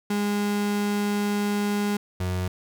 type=tone pair in turn; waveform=35% pulse; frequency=205.3 / 91.45 Hz; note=G#3 / F#2; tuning=-20 / -20 cents; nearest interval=octave + major second; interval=1400 cents; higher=first; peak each=-21 / -23 dBFS; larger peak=first; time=0.1-1.97 / 2.2-2.48 s; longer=first; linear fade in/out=5 ms; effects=none